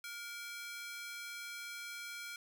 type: ring-modulated tone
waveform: sawtooth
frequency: 1864.7 Hz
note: A#6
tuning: in tune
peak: -37 dBFS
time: 0.04-2.36 s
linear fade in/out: 2 ms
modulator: 447 Hz
effects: none